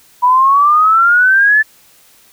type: exponential sweep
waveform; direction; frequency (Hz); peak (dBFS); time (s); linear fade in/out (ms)
sine; up; 975 to 1760; -6; 0.22-1.63; 20
effects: white hiss -47 dBFS RMS until 2.32 s